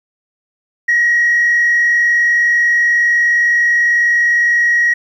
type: tone with frequency modulation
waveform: sine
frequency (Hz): 1899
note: A#6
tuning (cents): +32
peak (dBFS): -8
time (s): 0.88-4.94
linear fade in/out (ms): 10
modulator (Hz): 39.8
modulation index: 0.59
effects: tanh soft clip ceiling -6 dBFS + 8-bit